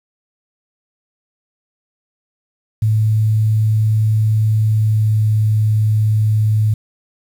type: tone with pitch glide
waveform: sine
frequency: 108.8 to 107.86 Hz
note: A2 to A2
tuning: -19 to -34 cents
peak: -11 dBFS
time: 2.82-6.74 s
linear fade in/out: 5 ms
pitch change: -15 cents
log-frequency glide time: 4.64-5.26 s
effects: 7-bit